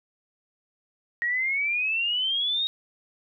sine exponential sweep, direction up, 1877 to 3774 Hz, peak -23 dBFS, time 1.22-2.67 s, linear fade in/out 0 ms, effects none

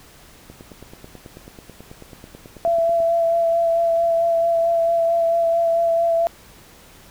click train, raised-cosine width 2 ms, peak -25 dBFS, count 24, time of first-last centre 0.5-3.003 s, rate 9.19 Hz
sine tone with vibrato, 671 Hz, E5, 31 cents sharp, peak -15 dBFS, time 2.65-6.27 s, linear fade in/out 0 ms, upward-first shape sine, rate 4.5 Hz, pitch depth 16 cents each way
effects pink hiss -47 dBFS RMS until 7.1 s

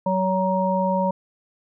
harmonic tone, 187.7 Hz, F#3, 25 cents sharp, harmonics 1 / 3 / 5, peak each -23 / -23 / -23 dBFS, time 0.06-1.11 s, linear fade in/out 5 ms, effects none

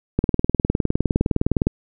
click train, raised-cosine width 3 ms, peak -4 dBFS, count 30, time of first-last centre 0.19-1.67 s, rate 19.6 Hz, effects none

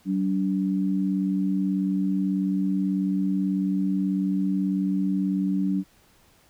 sine tone pair together, 190 / 288.3 Hz, F#3 / D4, +46 / -32 cents, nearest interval perfect fifth, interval 722 cents, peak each -23 / -26 dBFS, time 0.05-5.84 s, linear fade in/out 50 ms, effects pink hiss -59 dBFS RMS until 6.49 s

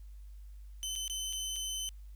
20% pulse tone with dropouts, 3049 Hz, G7, 49 cents flat, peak -30 dBFS, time 0.83-1.89 s, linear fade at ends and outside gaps 0 ms, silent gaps 0.954-0.96 / 1.079-1.098 / 1.327-1.332 / 1.559-1.563 s, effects added 50 Hz sine -46 dBFS peak until 2.15 s + white hiss -72 dBFS RMS until 2.15 s

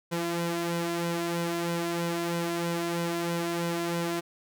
sawtooth tone with flanger, 170.3 Hz, F3, 43 cents flat, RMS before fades -30 dBFS, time 0.11-4.21 s, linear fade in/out 20 ms, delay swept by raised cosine 2 to 2.92 ms, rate 3.1 Hz, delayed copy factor +0.65, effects none

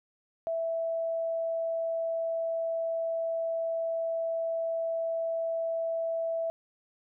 sine tone, 659.3 Hz, E5, in tune, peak -28 dBFS, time 0.47-6.5 s, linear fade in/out 0 ms, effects none

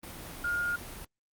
sine tone in noise, 1420 Hz, F6, 28 cents sharp, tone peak -28 dBFS, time 0.44-0.76 s, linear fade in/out 5 ms, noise pink, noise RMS -43 dBFS, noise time 0.03-1.05 s, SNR +12 dB, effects Opus 32 kbps

